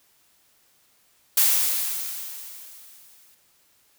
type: noise with exponential decay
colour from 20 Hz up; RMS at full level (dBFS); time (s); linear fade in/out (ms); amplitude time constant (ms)
blue; -17; 1.37-3.35; 5; 430
effects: white hiss -62 dBFS RMS until 3.98 s